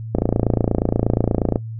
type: click train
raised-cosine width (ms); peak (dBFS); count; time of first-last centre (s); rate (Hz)
2; -3; 41; 0.15-1.558; 28.4
effects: noise-tail reverb RT60 0.1 s tail -19 dB re dry + added 112 Hz sine -27 dBFS peak until 1.79 s